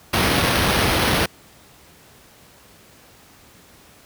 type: noise with sample-and-hold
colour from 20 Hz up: pink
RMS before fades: -18 dBFS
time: 0.13-1.26 s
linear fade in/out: 5 ms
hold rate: 7350 Hz
effects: pink hiss -49 dBFS RMS until 4.05 s + high-pass 60 Hz 12 dB/octave